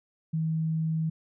sine tone, 160 Hz, D#3, 49 cents sharp, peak -25 dBFS, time 0.33-1.1 s, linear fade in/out 10 ms, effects none

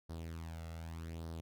sawtooth tone with flanger, 82.1 Hz, E2, 6 cents flat, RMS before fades -45 dBFS, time 0.09-1.41 s, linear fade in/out 10 ms, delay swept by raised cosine 0.2 to 1.5 ms, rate 0.84 Hz, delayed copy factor +0.65, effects none

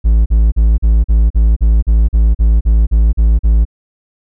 triangle tone bursts, 55 Hz, A1, in tune, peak -4 dBFS, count 14, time 0.04-3.653 s, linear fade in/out 20 ms, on 220 ms, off 41 ms, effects none

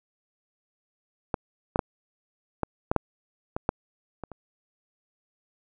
clicks, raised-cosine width 1 ms, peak -11 / -9 / -7 / -11 / -9 / -6 / -15 / -8 / -21 / -26 dBFS, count 10, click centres 1.342 / 1.759 / 1.792 / 2.633 / 2.915 / 2.963 / 3.565 / 3.691 / 4.237 / 4.317 s, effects none

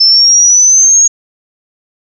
sine exponential sweep, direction up, 5274 to 6640 Hz, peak -3 dBFS, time 0-1.08 s, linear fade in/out 10 ms, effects none

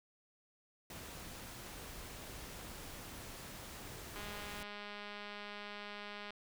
pink noise, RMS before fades -49 dBFS, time 0.9-4.63 s, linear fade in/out 2 ms
click train, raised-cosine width 0.3 ms, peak -31 dBFS, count 443, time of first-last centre 4.16-6.306 s, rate 206 Hz
effects none

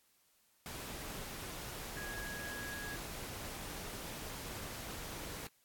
sine tone in noise, 1659 Hz, G#6, 2 cents flat, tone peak -44 dBFS, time 1.97-2.96 s, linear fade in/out 0 ms, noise pink, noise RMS -45 dBFS, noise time 0.66-5.47 s, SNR -2 dB, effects white hiss -72 dBFS RMS until 5.64 s + AAC 64 kbps

